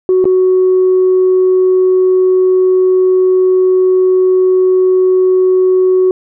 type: tone with dropouts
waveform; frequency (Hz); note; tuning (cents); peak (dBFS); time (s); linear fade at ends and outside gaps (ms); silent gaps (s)
sine; 371.1; F#4; +5; -5; 0.09-6.11; 1; 0.243-0.254
effects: tanh soft clip ceiling -3 dBFS